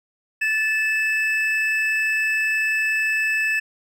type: tone pair together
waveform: triangle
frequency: 1747 / 2618 Hz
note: A6 / E7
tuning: -13 / -13 cents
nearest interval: perfect fifth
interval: 700 cents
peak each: -20 dBFS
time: 0.41-3.6 s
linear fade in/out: 10 ms
effects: none